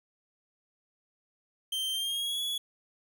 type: tone with pitch glide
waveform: 45% pulse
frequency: 3136 to 3381 Hz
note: G7 to G#7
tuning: 0 to +30 cents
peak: -30 dBFS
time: 1.72-2.58 s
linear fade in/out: 5 ms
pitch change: +130 cents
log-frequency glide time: 1.92-2.4 s
effects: none